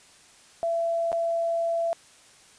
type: tone with dropouts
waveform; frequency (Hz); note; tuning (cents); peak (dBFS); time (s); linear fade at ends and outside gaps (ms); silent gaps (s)
sine; 671; E5; +31; -23; 0.63-1.93; 0; 1.118-1.128
effects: white hiss -54 dBFS RMS until 2.58 s + resampled to 22050 Hz